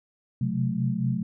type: tone cluster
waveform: sine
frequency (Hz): 128 / 132.5 / 181.2 / 215.6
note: C3 / C3 / F#3 / A3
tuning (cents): -38 / +22 / -36 / -35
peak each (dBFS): -29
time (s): 0.41-1.23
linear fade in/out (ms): 5
effects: none